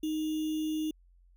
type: tone with sample-and-hold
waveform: sine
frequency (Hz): 311.1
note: D#4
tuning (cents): 0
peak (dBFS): -29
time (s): 0.03-0.91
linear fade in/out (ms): 5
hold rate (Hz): 3150
effects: added 44 Hz sine -58 dBFS peak until 1.36 s